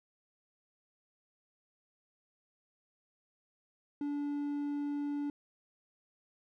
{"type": "tone", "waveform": "triangle", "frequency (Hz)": 288.9, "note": "D4", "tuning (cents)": -28, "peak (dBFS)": -31, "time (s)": [4.01, 5.3], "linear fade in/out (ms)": 2, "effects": []}